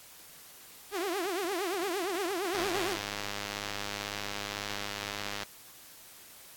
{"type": "tone with vibrato", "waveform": "sawtooth", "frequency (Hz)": 370, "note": "F#4", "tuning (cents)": 0, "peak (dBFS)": -27, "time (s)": [0.91, 2.98], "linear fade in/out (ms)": 50, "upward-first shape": "triangle", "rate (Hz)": 8.7, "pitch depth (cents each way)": 230}
{"type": "click train", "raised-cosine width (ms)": 0.2, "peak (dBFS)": -17, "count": 295, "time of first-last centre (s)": [2.55, 5.432], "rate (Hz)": 102}
{"effects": ["white hiss -52 dBFS RMS until 6.56 s", "AAC 64 kbps"]}